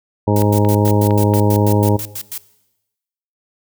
harmonic tone, 103.83 Hz, G#2, in tune, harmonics 1 / 2 / 3 / 4 / 5 / 6 / 8 / 9, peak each -15 / -19 / -20 / -20 / -22 / -26 / -25 / -24 dBFS, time 0.27-1.97 s, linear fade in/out 10 ms
blue noise bursts, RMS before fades -26 dBFS, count 13, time 0.36-2.379 s, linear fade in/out 2 ms, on 63 ms, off 100 ms
click train, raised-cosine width 0.3 ms, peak -14 dBFS, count 5, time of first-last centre 0.42-1.337 s, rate 4.36 Hz
effects noise-tail reverb RT60 1.0 s tail -19 dB re dry

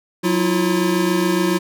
square tone cluster, 182.8 / 325.7 / 352.8 Hz, F#3 / E4 / F4, -21 / -21 / +18 cents, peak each -21 dBFS, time 0.23-1.59 s, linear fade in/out 20 ms, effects none

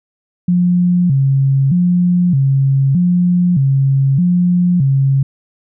sine tone with vibrato, 155.56 Hz, D#3, in tune, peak -9 dBFS, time 0.48-5.23 s, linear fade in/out 5 ms, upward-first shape square, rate 0.81 Hz, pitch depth 230 cents each way, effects none

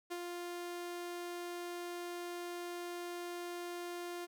sawtooth tone with ADSR envelope, 350 Hz, F4, 4 cents sharp, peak -34 dBFS, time 0.1-4.27 s, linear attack 20 ms, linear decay 48 ms, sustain -3 dB, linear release 31 ms, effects none

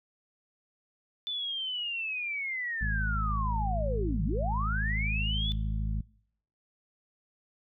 sine linear two-way sweep, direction down then up, 3520 to 138.8 to 3520 Hz, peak -31 dBFS, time 1.27-5.52 s, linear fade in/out 0 ms, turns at 4.24 s
harmonic tone, 53.2 Hz, G#1, 42 cents sharp, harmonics 1 / 2 / 3 / 4, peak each -29 / -35 / -39 / -41 dBFS, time 2.81-6.01 s, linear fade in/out 5 ms
effects noise-tail reverb RT60 0.7 s tail -24 dB re dry

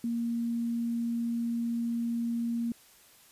sine tone, 233.9 Hz, A#3, 6 cents sharp, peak -28 dBFS, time 0.04-2.72 s, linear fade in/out 2 ms, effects white hiss -58 dBFS RMS until 3.31 s + resampled to 32000 Hz

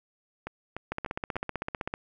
two click trains, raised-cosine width 0.5 ms, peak -20 / -16 dBFS, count 4 / 17, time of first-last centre 0.47-1.358 / 0.92-1.939 s, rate 3.38 / 15.7 Hz, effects none

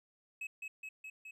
triangle tone with echo, 2571 Hz, E7, 44 cents flat, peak -37 dBFS, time 0.41-0.47 s, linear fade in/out 5 ms, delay 210 ms, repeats 4, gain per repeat -2 dB, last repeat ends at 1.31 s, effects none

